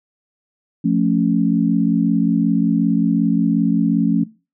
sine chord, F augmented, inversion none, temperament equal, 174.61 / 220 / 277.2 Hz, F3 / A3 / C#4, 0 / 0 / 0 cents, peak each -18 dBFS, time 0.84-4.24 s, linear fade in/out 10 ms, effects noise-tail reverb RT60 0.3 s tail -20 dB re dry

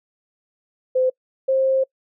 sine tone pair in turn, 514 / 530.3 Hz, C5 / C5, -31 / +23 cents, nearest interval minor second, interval 54 cents, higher second, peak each -15 dBFS, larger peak neither, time 0.95-1.1 / 1.48-1.84 s, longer second, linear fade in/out 10 ms, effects noise-tail reverb RT60 0.1 s tail -26 dB re dry

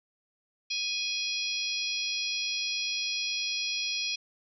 harmonic tone with a mistuned harmonic, 830.6 Hz, G#5, in tune, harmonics 3 / 4 / 5 / 6 / 7, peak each -34 / -35 / -36 / -37 / -37 dBFS, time 0.7-4.16 s, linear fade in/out 10 ms, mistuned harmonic 7, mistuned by -59 cents, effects none

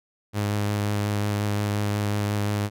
sawtooth tone with vibrato, 103.3 Hz, G#2, 9 cents flat, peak -19 dBFS, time 0.33-2.7 s, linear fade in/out 50 ms, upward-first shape sine, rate 5.6 Hz, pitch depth 13 cents each way, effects none

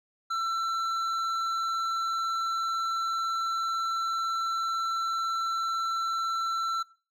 sine tone with hard clipping, 1341 Hz, E6, 29 cents sharp, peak -29 dBFS, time 0.3-6.83 s, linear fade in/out 10 ms, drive 8 dB, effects noise-tail reverb RT60 0.4 s tail -21 dB re dry

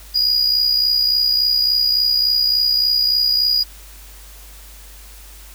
triangle tone with amplitude modulation, 4892 Hz, D#8, 30 cents flat, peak -10 dBFS, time 0.14-3.64 s, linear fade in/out 20 ms, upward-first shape sine, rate 63.5 Hz, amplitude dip 55%, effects added 50 Hz sine -39 dBFS peak until 5.54 s + white hiss -43 dBFS RMS until 5.54 s

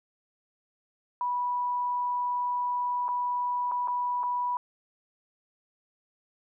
sine tone with dropouts, 981 Hz, B5, 12 cents flat, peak -26 dBFS, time 1.21-4.57 s, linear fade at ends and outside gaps 1 ms, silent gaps 3.082-3.088 / 3.714-3.719 / 3.875-3.882 / 4.232-4.236 s, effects none

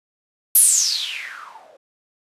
violet noise with low-pass filter sweep, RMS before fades -20 dBFS, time 0.55-1.77 s, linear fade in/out 5 ms, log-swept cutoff 12000 to 510 Hz, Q 8.5, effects resampled to 32000 Hz

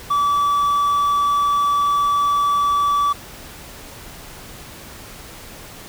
triangle tone, 1152 Hz, D6, 34 cents flat, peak -13 dBFS, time 0.1-3.13 s, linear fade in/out 10 ms, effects pink hiss -38 dBFS RMS until 5.88 s

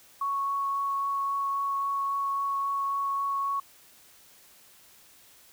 sine tone with vibrato, 1108.7 Hz, C#6, in tune, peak -26 dBFS, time 0.21-3.6 s, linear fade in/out 5 ms, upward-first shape triangle, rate 3.7 Hz, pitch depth 8 cents each way, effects white hiss -56 dBFS RMS until 5.52 s

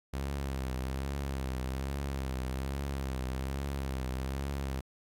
sawtooth tone with vibrato, 66.9 Hz, C2, 39 cents sharp, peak -29 dBFS, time 0.13-4.81 s, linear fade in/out 10 ms, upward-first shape triangle, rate 1.2 Hz, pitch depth 82 cents each way, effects AAC 64 kbps

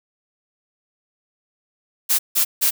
blue noise bursts, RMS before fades -17 dBFS, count 3, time 2.09-2.71 s, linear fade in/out 20 ms, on 100 ms, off 160 ms, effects none

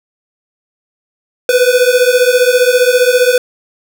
square beating tone pair, 490 / 505 Hz, B4 / B4, -14 / +39 cents, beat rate 15 Hz, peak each -11 dBFS, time 1.49-3.38 s, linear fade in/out 2 ms, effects none

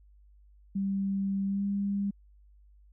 sine tone with pitch glide, 196 to 200 Hz, G3 to G3, 0 to +35 cents, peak -27 dBFS, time 0.75-2.11 s, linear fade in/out 10 ms, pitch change +35 cents, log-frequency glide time 1.46-1.64 s, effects added 50 Hz sine -55 dBFS peak until 2.92 s

